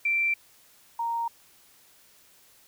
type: tone pair in turn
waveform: sine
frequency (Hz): 2349 / 929.5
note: D7 / A#5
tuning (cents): 0 / -5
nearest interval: octave + major third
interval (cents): 1605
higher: first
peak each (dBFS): -22 / -26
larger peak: first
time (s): 0.05-0.34 / 0.99-1.28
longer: neither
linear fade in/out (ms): 5
effects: white hiss -58 dBFS RMS until 2.67 s